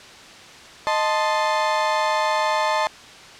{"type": "chord", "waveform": "35% pulse", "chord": "A diminished", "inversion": "second", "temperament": "equal", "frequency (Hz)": [622.3, 880, 1046.5], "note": ["Eb5", "A5", "C6"], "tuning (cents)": [0, 0, 0], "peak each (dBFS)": [-22, -20, -23], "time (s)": [0.87, 2.87], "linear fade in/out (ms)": 0, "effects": ["white hiss -42 dBFS RMS until 3.39 s", "low-pass 5000 Hz 12 dB/octave"]}